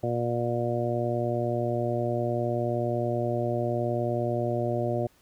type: harmonic tone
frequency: 119.3 Hz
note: A#2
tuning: 41 cents sharp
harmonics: 1 / 2 / 3 / 4 / 5 / 6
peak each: -30 / -34 / -31 / -36 / -30 / -35 dBFS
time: 0.03-5.07 s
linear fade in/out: 5 ms
effects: pink hiss -62 dBFS RMS until 5.21 s